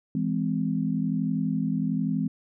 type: chord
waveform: sine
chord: E augmented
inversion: none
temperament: just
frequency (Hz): 164.81 / 206 / 257.5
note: E3 / G#3 / B#3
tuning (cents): 0 / -14 / -28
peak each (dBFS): -28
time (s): 0.15-2.28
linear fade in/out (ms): 2
effects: none